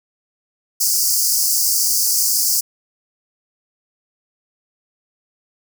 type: high-pass noise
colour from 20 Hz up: pink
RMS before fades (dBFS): -17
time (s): 0.8-2.61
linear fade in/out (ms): 10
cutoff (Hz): 4700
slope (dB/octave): 96
effects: none